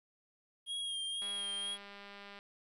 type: tone with vibrato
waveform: square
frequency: 3247 Hz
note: G#7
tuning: 40 cents flat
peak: -37 dBFS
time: 0.66-1.78 s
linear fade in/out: 50 ms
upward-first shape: sine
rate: 2 Hz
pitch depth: 33 cents each way
type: click train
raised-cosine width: 0.3 ms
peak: -35 dBFS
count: 236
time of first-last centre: 1.22-2.389 s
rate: 201 Hz
effects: resampled to 32000 Hz + 12-bit

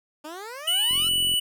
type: exponential sweep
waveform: 15% pulse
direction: up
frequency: 293.7 to 1396.9 Hz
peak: -29 dBFS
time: 0.24-1.09 s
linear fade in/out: 10 ms
type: tone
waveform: square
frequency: 2960 Hz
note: F#7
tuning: in tune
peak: -21 dBFS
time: 0.67-1.4 s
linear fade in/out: 10 ms
type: click train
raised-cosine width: 3 ms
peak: -28 dBFS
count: 20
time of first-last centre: 0.91-1.339 s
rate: 44.3 Hz
effects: none

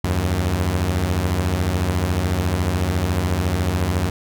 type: beating tone pair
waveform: sawtooth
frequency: 77.78 / 91.78 Hz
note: D#2 / F#2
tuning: 0 / -14 cents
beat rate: 14 Hz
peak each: -19 / -16 dBFS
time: 0.04-4.1 s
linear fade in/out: 5 ms
effects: none

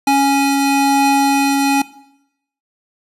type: tone pair together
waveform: square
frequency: 277.2 / 830.6 Hz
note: C#4 / G#5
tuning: 0 / 0 cents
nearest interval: octave + perfect fifth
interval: 1900 cents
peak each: -15 dBFS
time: 0.07-1.82 s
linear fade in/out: 5 ms
effects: noise-tail reverb RT60 0.8 s tail -18 dB re dry + resampled to 32000 Hz

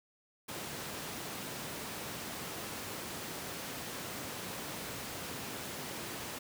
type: high-pass noise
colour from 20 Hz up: pink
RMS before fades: -42 dBFS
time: 0.48-6.39 s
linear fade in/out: 10 ms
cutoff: 130 Hz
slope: 12 dB/octave
effects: none

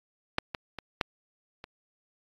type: clicks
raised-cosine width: 0.3 ms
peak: -9 / -16 / -21 / -9 / -25 dBFS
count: 5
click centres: 0.384 / 0.548 / 0.787 / 1.012 / 1.641 s
effects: AAC 32 kbps

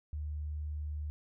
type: tone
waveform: sine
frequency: 75.1 Hz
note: D2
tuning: 39 cents sharp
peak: -35 dBFS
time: 0.13-1.1 s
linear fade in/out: 0 ms
effects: none

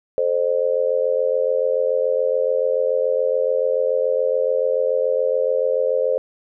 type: tone with amplitude modulation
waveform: sine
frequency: 523 Hz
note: C5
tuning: 1 cent flat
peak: -12 dBFS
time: 0.18-6.18 s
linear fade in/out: 0 ms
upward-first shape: sine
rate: 87 Hz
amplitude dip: 100%
effects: none

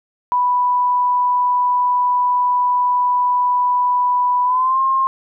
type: tone with pitch glide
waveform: sine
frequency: 987.8 to 1064.8 Hz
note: B5 to C6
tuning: 0 to +30 cents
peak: -13 dBFS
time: 0.32-5.07 s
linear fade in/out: 0 ms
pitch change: +130 cents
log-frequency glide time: 4.44-4.8 s
effects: none

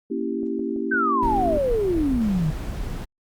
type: chord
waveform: sine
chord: A# diminished seventh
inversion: none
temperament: equal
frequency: 233.1 / 277.2 / 329.6 / 392 Hz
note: A#3 / C#4 / E4 / G4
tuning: 0 / 0 / 0 / 0 cents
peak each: -29 dBFS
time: 0.1-1.58 s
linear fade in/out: 10 ms
type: clicks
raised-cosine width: 2 ms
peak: -29 dBFS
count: 5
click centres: 0.432 / 0.593 / 0.763 / 0.943 / 1.235 s
type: exponential sweep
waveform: sine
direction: down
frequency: 1573 to 146.83 Hz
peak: -19 dBFS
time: 0.91-2.51 s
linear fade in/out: 10 ms
type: noise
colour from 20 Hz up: brown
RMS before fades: -29 dBFS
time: 1.22-3.05 s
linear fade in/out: 10 ms
effects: Opus 48 kbps

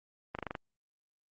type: slowing click train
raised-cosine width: 0.5 ms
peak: -21 dBFS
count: 6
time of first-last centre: 0.35-0.552 s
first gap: 38 ms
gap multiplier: 1.03
effects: Opus 32 kbps

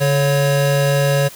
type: tone pair together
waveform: square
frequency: 143.24 / 554.4 Hz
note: D3 / C#5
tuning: -43 / 0 cents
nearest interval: octave + major seventh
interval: 2343 cents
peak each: -16 / -18 dBFS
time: 0-1.29 s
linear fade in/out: 20 ms
effects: white hiss -38 dBFS RMS until 1.35 s

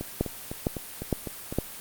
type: two click trains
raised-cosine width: 2 ms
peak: -19 / -10 dBFS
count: 7 / 4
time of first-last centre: 0.01-1.525 / 0.21-1.586 s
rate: 3.96 / 2.18 Hz
effects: white hiss -41 dBFS RMS until 1.8 s + Opus 32 kbps

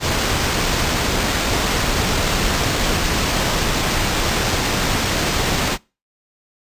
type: noise with sample-and-hold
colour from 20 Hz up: pink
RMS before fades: -19 dBFS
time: 0-5.78 s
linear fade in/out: 50 ms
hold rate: 11025 Hz
effects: noise-tail reverb RT60 0.3 s tail -25 dB re dry + resampled to 32000 Hz

